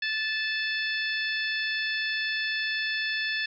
harmonic tone, 874 Hz, A5, 12 cents flat, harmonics 2 / 3 / 4 / 5 / 6, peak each -29 / -33 / -35 / -37 / -39 dBFS, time 0.02-3.46 s, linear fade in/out 5 ms, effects none

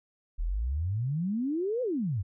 sine exponential two-way sweep, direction up then down, 36.79 to 521 to 86.2 Hz, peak -27 dBFS, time 0.38-2.23 s, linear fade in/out 20 ms, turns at 1.82 s, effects none

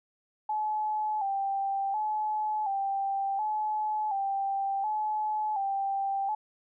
sine tone with vibrato, 820 Hz, G#5, 22 cents flat, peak -27 dBFS, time 0.49-6.35 s, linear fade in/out 5 ms, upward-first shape square, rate 0.69 Hz, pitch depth 73 cents each way, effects none

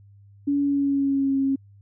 sine tone with pitch glide, 284 to 271.2 Hz, C#4 to C#4, +42 to -38 cents, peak -19 dBFS, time 0.47-1.56 s, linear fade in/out 10 ms, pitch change -80 cents, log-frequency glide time 0.6-1.38 s, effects added 100 Hz sine -48 dBFS peak until 1.81 s

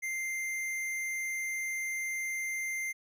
sine tone with tanh clipping, 2093 Hz, C7, in tune, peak -34 dBFS, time 0.02-2.93 s, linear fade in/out 20 ms, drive 17 dB, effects none

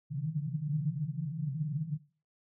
pink band-pass noise, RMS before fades -34 dBFS, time 0.1-1.98 s, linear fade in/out 20 ms, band 140 to 160 Hz, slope 96 dB/octave, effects noise-tail reverb RT60 0.4 s tail -19 dB re dry

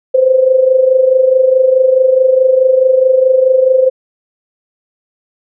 sine tone with amplitude modulation, 519 Hz, C5, 14 cents flat, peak -3 dBFS, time 0.14-3.9 s, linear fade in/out 10 ms, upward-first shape sine, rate 24.7 Hz, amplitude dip 65%, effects none

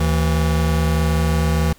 square tone pair together, 75.78 / 162.4 Hz, D#2 / E3, -45 / -26 cents, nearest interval octave + minor second, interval 1319 cents, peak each -18 / -20 dBFS, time 0-1.73 s, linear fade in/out 5 ms, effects pink hiss -51 dBFS RMS until 1.78 s

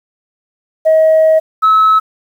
sine tone pair in turn, 635 / 1294.4 Hz, D#5 / E6, +35 / -32 cents, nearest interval octave, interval 1233 cents, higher second, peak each -4 dBFS, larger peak neither, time 0.85-1.4 / 1.62-2 s, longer first, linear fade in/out 20 ms, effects tanh soft clip ceiling -3 dBFS + 7-bit

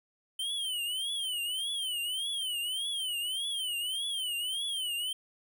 square tone with vibrato, 3083 Hz, G7, 29 cents flat, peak -32 dBFS, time 0.39-5.13 s, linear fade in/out 5 ms, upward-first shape triangle, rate 1.7 Hz, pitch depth 190 cents each way, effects none

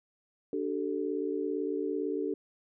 sine chord, D suspended fourth, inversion none, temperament equal with one note detuned, 293.7 / 382.2 / 440 Hz, D4 / G4 / A4, 0 / -44 / 0 cents, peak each -34 dBFS, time 0.53-2.34 s, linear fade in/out 2 ms, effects none

